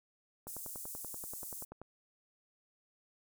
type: click train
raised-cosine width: 1 ms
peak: -33 dBFS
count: 15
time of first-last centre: 0.47-1.816 s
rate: 10.4 Hz
type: high-pass noise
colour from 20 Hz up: pink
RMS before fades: -45 dBFS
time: 0.47-1.65 s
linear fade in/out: 10 ms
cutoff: 8000 Hz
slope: 24 dB/octave
effects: none